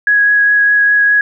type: tone with vibrato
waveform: sine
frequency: 1664 Hz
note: G#6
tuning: 3 cents sharp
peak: -7 dBFS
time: 0.07-1.21 s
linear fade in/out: 2 ms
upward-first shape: sine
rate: 4.9 Hz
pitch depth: 9 cents each way
effects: none